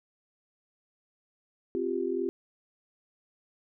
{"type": "chord", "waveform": "sine", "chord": "C suspended fourth", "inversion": "none", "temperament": "equal", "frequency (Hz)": [261.6, 349.2, 392], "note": ["C4", "F4", "G4"], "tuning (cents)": [0, 0, 0], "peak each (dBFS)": [-35, -31, -31], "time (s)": [1.75, 2.29], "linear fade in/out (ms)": 0, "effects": []}